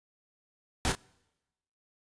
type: noise with echo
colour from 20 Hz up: pink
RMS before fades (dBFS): -28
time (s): 0.85-0.92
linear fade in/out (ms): 0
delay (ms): 31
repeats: 1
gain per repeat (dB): -8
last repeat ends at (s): 0.951
effects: noise-tail reverb RT60 1.0 s tail -26 dB re dry + resampled to 22050 Hz